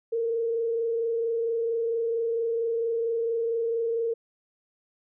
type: tone with frequency modulation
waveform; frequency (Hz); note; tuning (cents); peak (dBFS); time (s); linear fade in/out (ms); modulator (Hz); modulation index
sine; 460.1; A#4; -23; -24; 0.12-4.14; 10; 24.4; 0.39
effects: none